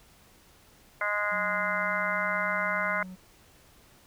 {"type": "harmonic tone", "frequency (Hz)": 207.4, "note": "G#3", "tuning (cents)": -2, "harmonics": [3, 4, 5, 6, 7, 8, 9, 10], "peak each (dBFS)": [-34, -43, -34, -36, -31, -38, -41, -32], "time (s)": [1.01, 3.03], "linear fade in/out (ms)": 2}
{"type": "tone", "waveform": "triangle", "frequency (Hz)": 185, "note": "F#3", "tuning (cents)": 0, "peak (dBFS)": -38, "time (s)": [1.31, 3.16], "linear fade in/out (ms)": 20}
{"effects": ["pink hiss -58 dBFS RMS until 4.06 s"]}